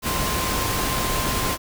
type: tone in noise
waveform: sine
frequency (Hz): 1046.5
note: C6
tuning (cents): 0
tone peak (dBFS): -29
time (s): 0.02-1.58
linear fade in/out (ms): 50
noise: pink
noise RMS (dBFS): -24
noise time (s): 0.02-1.58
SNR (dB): -8
effects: none